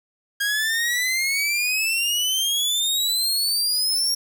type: exponential sweep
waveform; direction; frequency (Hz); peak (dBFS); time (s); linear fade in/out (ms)
sawtooth; up; 1622 to 5610; -17; 0.4-4.15; 10
effects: 8-bit